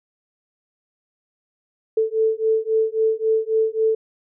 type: beating tone pair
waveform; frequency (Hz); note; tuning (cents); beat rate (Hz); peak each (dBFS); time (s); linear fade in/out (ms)
sine; 440 / 443.7; A4 / A4; 0 / +14; 3.7; -20; 1.97-3.95; 5
effects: none